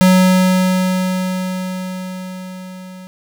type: tone with level ramp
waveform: square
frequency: 185 Hz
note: F#3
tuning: in tune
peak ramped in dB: -7 to -33 dBFS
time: 0.01-3.07 s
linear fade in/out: 0 ms
effects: none